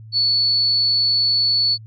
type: tone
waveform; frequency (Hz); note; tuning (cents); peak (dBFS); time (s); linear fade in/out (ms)
sine; 4435; C#8; 0; -14; 0.12-1.78; 50
effects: added 110 Hz sine -36 dBFS peak until 1.86 s + MP3 32 kbps

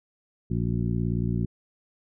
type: harmonic tone with a mistuned harmonic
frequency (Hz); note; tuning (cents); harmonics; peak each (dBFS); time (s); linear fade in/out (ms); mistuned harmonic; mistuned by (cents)
58.1; A#1; -5; 1 / 2 / 3 / 4 / 5 / 6; -32 / -27 / -28 / -33 / -37 / -38; 0.5-1.46; 10; 6; +62
effects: none

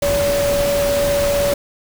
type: tone in noise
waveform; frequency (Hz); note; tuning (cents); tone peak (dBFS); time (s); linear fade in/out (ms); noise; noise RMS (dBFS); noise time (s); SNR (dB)
sine; 570; C#5; +48; -15; 0.02-1.54; 5; pink; -23; 0.02-1.54; +5
effects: none

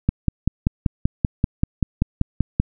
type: click train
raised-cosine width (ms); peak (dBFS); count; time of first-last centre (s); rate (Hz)
5; -4; 14; 0.09-2.6; 5.18
effects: none

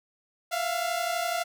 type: tone pair together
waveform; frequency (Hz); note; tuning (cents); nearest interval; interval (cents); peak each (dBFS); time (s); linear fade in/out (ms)
sawtooth; 674 / 706; E5 / F5; +38 / +19; minor second; 81; -26; 0.51-1.44; 20
effects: none

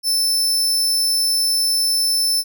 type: tone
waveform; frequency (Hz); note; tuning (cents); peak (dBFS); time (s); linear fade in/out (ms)
sawtooth; 5290; E8; +5; -13; 0.03-2.44; 50
effects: none

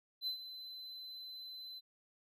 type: tone with ADSR envelope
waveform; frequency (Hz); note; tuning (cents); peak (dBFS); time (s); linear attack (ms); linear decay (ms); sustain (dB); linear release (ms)
triangle; 4042; B7; +39; -33; 0.21-1.81; 59; 100; -12; 33
effects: none

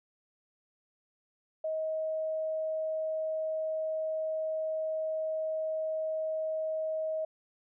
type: tone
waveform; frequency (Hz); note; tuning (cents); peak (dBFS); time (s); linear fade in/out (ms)
sine; 632; D#5; +27; -30; 1.64-7.25; 5
effects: none

